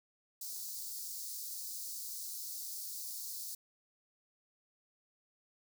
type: high-pass noise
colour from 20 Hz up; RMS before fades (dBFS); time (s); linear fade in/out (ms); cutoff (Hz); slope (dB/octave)
white; -43; 0.41-3.55; 5; 4300; 48
effects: none